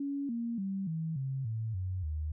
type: tone with pitch steps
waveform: sine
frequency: 280.8 / 233.4 / 194.02 / 161.28 / 134.06 / 111.44 / 92.63 / 77 Hz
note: C#4 / A#3 / G3 / E3 / C3 / A2 / F#2 / D#2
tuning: +22 / +2 / -18 / -38 / +42 / +23 / +2 / -17 cents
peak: -32 dBFS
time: 0-2.32 s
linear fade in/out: 5 ms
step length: 290 ms
effects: none